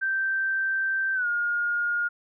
sine tone with pitch glide, 1562 to 1424.1 Hz, G6 to F6, -7 to +33 cents, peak -23 dBFS, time 0.01-2.09 s, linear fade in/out 20 ms, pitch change -160 cents, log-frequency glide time 1.14-1.27 s, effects none

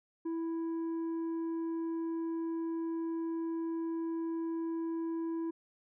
sine tone with tanh clipping, 329.6 Hz, E4, in tune, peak -34 dBFS, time 0.25-5.51 s, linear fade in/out 10 ms, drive 5 dB, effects none

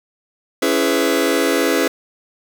sawtooth chord, C# minor seventh, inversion none, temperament just, 277.2 / 332.6 / 415.8 / 498.9 Hz, C#4 / E4 / G#4 / B4, 0 / +16 / +2 / +17 cents, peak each -16 dBFS, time 0.62-1.88 s, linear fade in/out 5 ms, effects none

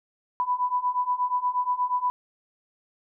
sine beating tone pair, 987.8 / 996.2 Hz, B5 / B5, 0 / +15 cents, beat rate 8.4 Hz, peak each -27 / -25 dBFS, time 0.4-2.1 s, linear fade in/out 0 ms, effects none

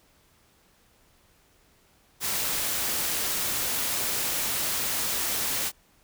white noise, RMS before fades -28 dBFS, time 2.2-5.72 s, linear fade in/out 50 ms, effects pink hiss -62 dBFS RMS until 6.03 s

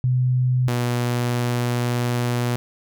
sine / sawtooth tone pair in turn, 126.5 / 121.34 Hz, B2 / B2, +42 / -30 cents, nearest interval minor second, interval 72 cents, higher first, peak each -16 dBFS, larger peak neither, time 0.04-0.68 / 0.68-2.56 s, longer second, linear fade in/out 0 ms, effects none

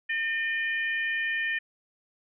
harmonic tone, 605 Hz, D#5, 49 cents flat, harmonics 3 / 4 / 5, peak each -27 / -33 / -40 dBFS, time 0.09-1.59 s, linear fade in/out 10 ms, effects none

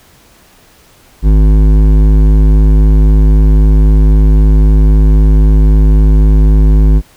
sine tone with hard clipping, 51.91 Hz, G#1, in tune, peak -5 dBFS, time 1.22-7.02 s, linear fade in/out 50 ms, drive 12 dB, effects pink hiss -44 dBFS RMS until 7.16 s

